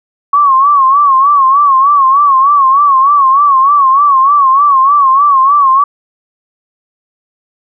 sine tone with vibrato, 1108.7 Hz, C#6, in tune, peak -4 dBFS, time 0.33-5.84 s, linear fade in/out 5 ms, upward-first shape sine, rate 3.3 Hz, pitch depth 100 cents each way, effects none

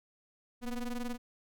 square ring-modulated tone, 123.47 Hz, B2, in tune, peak -32 dBFS, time 0.61-1.18 s, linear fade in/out 50 ms, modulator 113 Hz, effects none

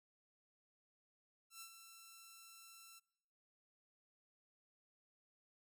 5% pulse tone with ADSR envelope, 1342 Hz, E6, 31 cents sharp, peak -38 dBFS, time 1.5-3 s, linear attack 110 ms, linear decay 80 ms, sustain -8 dB, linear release 19 ms, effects noise-tail reverb RT60 1.0 s tail -26 dB re dry

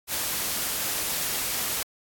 white noise with ADSR envelope, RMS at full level -26 dBFS, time 0.07-1.83 s, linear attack 73 ms, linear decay 4 ms, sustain -2 dB, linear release 4 ms, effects AAC 64 kbps

